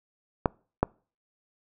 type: clicks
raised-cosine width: 1 ms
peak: -7 / -7 dBFS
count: 2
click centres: 0.458 / 0.83 s
effects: noise-tail reverb RT60 0.4 s tail -26 dB re dry